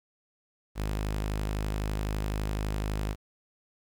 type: tone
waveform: sawtooth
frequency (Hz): 51.91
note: G#1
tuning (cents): 0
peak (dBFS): -25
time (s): 0.75-3.16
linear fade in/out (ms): 50
effects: 10-bit